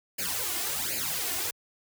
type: noise with flanger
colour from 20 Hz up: white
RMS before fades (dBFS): -31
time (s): 0.18-1.51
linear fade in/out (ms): 10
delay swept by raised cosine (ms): 0.42 to 2.82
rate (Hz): 1.3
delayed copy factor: +0.95
effects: high-pass 60 Hz 12 dB/octave